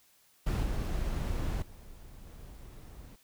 brown noise with level steps, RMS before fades -29 / -32 / -50 / -48 dBFS, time 0.46-3.16 s, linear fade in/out 10 ms, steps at 0.63 / 1.62 / 2.26 s, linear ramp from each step 2 ms, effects white hiss -65 dBFS RMS until 3.23 s

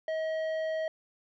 sine tone with tanh clipping, 636 Hz, D#5, 38 cents sharp, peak -31 dBFS, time 0.08-0.88 s, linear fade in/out 2 ms, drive 10 dB, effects none

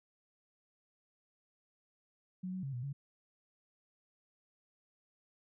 sine tone with pitch steps, 184.2 / 186.5 / 136.7 / 122.4 / 139.7 Hz, F#3 / F#3 / C#3 / B2 / C#3, -7 / +14 / -24 / -15 / +14 cents, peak -37 dBFS, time 2.43-2.93 s, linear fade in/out 10 ms, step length 100 ms, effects none

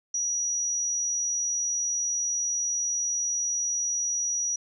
sine tone, 5810 Hz, F#8, 32 cents flat, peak -25 dBFS, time 0.14-4.56 s, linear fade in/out 5 ms, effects none

